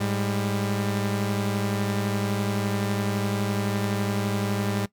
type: tone pair together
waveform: sawtooth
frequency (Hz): 105.52 / 199.2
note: G#2 / G3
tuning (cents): +28 / +28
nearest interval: major seventh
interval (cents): 1100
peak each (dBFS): -23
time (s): 0-4.86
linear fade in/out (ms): 10
effects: noise-tail reverb RT60 0.1 s tail -19 dB re dry